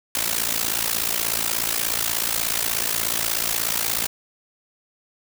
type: noise with amplitude modulation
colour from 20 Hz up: white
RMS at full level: -20 dBFS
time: 0.15-4.07 s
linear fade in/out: 2 ms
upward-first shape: sine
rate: 56.6 Hz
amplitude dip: 85%
effects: none